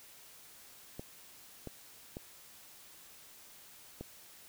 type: clicks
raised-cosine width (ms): 2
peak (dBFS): -28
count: 4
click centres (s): 0.995 / 1.673 / 2.169 / 4.01
effects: white hiss -56 dBFS RMS until 4.48 s